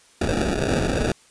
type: noise with sample-and-hold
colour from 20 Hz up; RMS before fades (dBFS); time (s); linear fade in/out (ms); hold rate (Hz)
white; -22; 0.21-1.12; 5; 1050
effects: white hiss -54 dBFS RMS until 1.3 s + resampled to 22050 Hz